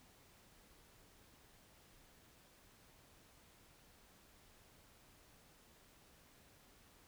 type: silence
effects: pink hiss -66 dBFS RMS until 7.07 s